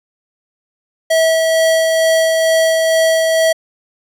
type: tone with tremolo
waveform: square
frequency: 648 Hz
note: E5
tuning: 30 cents flat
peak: -10 dBFS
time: 1.1-3.53 s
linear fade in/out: 10 ms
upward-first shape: sine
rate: 2.2 Hz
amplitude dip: 25%
effects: resampled to 32000 Hz